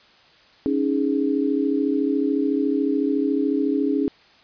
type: chord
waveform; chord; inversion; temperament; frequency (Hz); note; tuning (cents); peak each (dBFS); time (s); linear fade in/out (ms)
sine; C# suspended second; none; equal; 277.2 / 311.1 / 415.3; C#4 / D#4 / G#4; 0 / 0 / 0; -21 / -24 / -25; 0.66-4.08; 0
effects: white hiss -53 dBFS RMS until 4.43 s + resampled to 11025 Hz